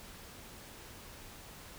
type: silence
effects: pink hiss -51 dBFS RMS until 1.78 s